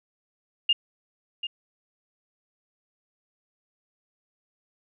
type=tone with echo; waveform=sine; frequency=2824 Hz; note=F7; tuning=19 cents sharp; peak=-17 dBFS; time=0.69-0.73 s; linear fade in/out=5 ms; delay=740 ms; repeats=1; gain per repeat=-11 dB; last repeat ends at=1.47 s; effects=none